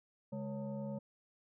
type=tone with frequency modulation; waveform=sine; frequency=208.5 Hz; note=G#3; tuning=7 cents sharp; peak=-38 dBFS; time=0.32-0.99 s; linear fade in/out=10 ms; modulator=347 Hz; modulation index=1.1; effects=none